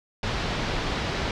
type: low-pass noise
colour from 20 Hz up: pink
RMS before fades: -28 dBFS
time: 0.23-1.31 s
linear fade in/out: 2 ms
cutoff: 4900 Hz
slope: 24 dB/octave
effects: none